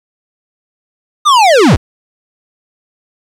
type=linear sweep; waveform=square; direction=down; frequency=1244 to 38.89 Hz; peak=-5 dBFS; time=1.25-1.77 s; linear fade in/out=20 ms; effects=low-pass 7000 Hz 12 dB/octave + 7-bit